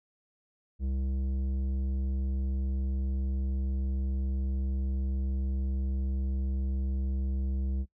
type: tone with tanh clipping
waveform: sine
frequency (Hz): 66.2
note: C2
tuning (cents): +21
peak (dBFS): -30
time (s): 0.79-7.86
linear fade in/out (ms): 50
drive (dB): 11
effects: noise-tail reverb RT60 0.1 s tail -19 dB re dry